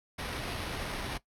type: noise with sample-and-hold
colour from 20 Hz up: pink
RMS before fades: -37 dBFS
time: 0.18-1.18 s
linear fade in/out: 10 ms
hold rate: 7350 Hz
effects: noise-tail reverb RT60 0.1 s tail -17 dB re dry + low-pass 12000 Hz 12 dB/octave